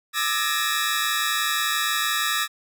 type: tone cluster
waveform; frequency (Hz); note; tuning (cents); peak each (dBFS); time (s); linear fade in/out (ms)
sawtooth; 1194 / 1305 / 1702 / 1849 / 3849; D6 / E6 / G#6 / A#6 / B7; +28 / -18 / +42 / -15 / -45; -25; 0.13-2.48; 50
effects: none